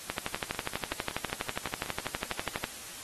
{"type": "two click trains", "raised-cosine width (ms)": 0.3, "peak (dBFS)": [-21, -14], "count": [9, 32], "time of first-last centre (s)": [[0.36, 1.861], [0.1, 2.641]], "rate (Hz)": [5.33, 12.2], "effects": ["white hiss -44 dBFS RMS until 3.03 s", "AAC 32 kbps"]}